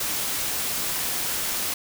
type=noise; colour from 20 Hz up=white; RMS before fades=-27 dBFS; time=0-1.74 s; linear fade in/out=5 ms; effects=none